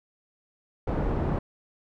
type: low-pass noise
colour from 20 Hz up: pink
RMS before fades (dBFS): -27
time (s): 0.87-1.39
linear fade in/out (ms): 5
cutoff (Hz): 750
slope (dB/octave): 12
effects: none